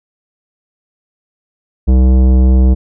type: tone with tanh clipping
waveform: sine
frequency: 64.1 Hz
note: C2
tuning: 35 cents flat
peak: -7 dBFS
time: 1.87-2.75 s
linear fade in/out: 20 ms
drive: 15 dB
effects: none